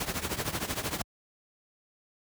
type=noise with tremolo; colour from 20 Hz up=pink; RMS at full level=-29 dBFS; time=0-1.02 s; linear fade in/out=5 ms; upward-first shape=triangle; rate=13 Hz; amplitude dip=85%; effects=high-pass 60 Hz 12 dB/octave